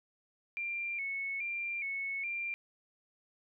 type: tone with vibrato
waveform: sine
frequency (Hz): 2289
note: D7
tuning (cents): -45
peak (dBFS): -34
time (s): 0.57-2.54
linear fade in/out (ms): 0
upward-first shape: square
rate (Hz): 1.2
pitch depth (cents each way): 66
effects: none